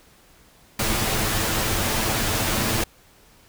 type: noise with comb filter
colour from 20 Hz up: pink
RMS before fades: -23 dBFS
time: 0.79-2.84 s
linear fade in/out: 5 ms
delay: 9.1 ms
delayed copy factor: +0.55
effects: pink hiss -54 dBFS RMS until 3.48 s